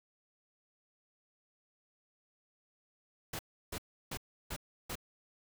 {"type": "noise bursts", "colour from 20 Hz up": "pink", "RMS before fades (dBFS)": -40, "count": 5, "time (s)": [3.33, 4.955], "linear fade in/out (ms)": 5, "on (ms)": 61, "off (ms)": 330, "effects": []}